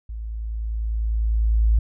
sine tone with level ramp, 55 Hz, A1, in tune, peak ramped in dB -29 to -13 dBFS, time 0.09-1.79 s, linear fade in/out 5 ms, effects none

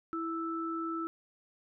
sine tone pair together, 328.9 / 1318.5 Hz, E4 / E6, -4 / 0 cents, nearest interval 2 octaves, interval 2404 cents, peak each -35 / -36 dBFS, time 0.13-1.07 s, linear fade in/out 0 ms, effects none

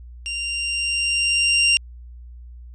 sawtooth tone with level ramp, 2779 Hz, F7, 9 cents flat, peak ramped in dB -22 to -10 dBFS, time 0.26-1.77 s, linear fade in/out 0 ms, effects added 60 Hz sine -37 dBFS peak until 2.74 s + resampled to 22050 Hz

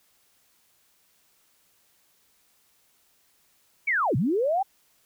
sine linear two-way sweep, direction down then up, 2341 to 106.1 to 806 Hz, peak -21 dBFS, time 3.87-4.63 s, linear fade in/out 10 ms, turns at 4.16 s, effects white hiss -65 dBFS RMS until 5.05 s

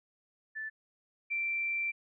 sine tone pair in turn, 1755 / 2349 Hz, A6 / D7, -5 / 0 cents, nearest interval perfect fourth, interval 505 cents, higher second, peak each -36 / -30 dBFS, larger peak second, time 0.55-0.7 / 1.3-1.92 s, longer second, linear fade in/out 20 ms, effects none

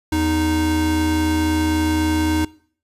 square tone pair together, 82.16 / 310.2 Hz, E2 / D#4, -5 / -5 cents, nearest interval octave + major seventh, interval 2300 cents, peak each -23 / -19 dBFS, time 0.12-2.45 s, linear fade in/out 5 ms, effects noise-tail reverb RT60 0.5 s tail -21 dB re dry + resampled to 32000 Hz

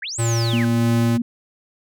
sine linear two-way sweep, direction up then down, 1449 to 8280 to 1449 Hz, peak -26 dBFS, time 0.02-0.65 s, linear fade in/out 5 ms, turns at 0.19 s
square tone with tremolo, 115.7 Hz, A#2, 13 cents flat, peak -18 dBFS, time 0.18-1.18 s, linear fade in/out 20 ms, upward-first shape sine, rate 1.6 Hz, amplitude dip 25%
sine tone, 236.6 Hz, A#3, 26 cents sharp, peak -18 dBFS, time 0.53-1.22 s, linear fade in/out 5 ms
effects none

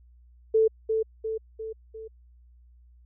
sine tone with echo, 441.8 Hz, A4, 7 cents sharp, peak -17 dBFS, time 0.54-0.68 s, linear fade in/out 10 ms, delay 350 ms, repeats 4, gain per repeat -5 dB, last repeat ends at 2.08 s, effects added 60 Hz sine -52 dBFS peak until 3.05 s

